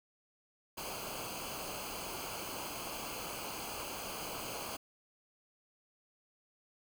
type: noise with comb filter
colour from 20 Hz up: pink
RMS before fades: -42 dBFS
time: 0.77-4.77 s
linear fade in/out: 10 ms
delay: 0.54 ms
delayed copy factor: -0.75
effects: none